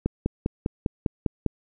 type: click train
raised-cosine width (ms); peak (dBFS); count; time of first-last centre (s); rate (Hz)
3; -10; 8; 0.06-1.463; 4.99
effects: none